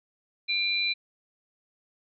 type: tone pair together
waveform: sine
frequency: 2381 / 4004 Hz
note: D7 / B7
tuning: +23 / +23 cents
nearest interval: major sixth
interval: 900 cents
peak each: -27 / -27 dBFS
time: 0.48-0.94 s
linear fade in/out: 20 ms
effects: none